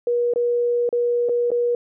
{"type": "tone with dropouts", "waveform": "sine", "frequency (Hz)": 480.2, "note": "B4", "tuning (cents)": -49, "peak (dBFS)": -17, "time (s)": [0.07, 1.75], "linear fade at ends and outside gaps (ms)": 2, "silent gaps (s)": [[0.337, 0.359], [0.891, 0.927], [1.288, 1.293], [1.505, 1.516]], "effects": []}